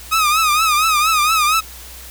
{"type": "tone with vibrato", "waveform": "sawtooth", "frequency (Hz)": 1250, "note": "D#6", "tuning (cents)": 8, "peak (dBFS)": -9, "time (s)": [0.11, 1.61], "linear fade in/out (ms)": 20, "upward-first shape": "triangle", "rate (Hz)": 4.3, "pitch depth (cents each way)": 110, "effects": ["added 60 Hz sine -38 dBFS peak until 2.1 s", "white hiss -37 dBFS RMS until 2.1 s"]}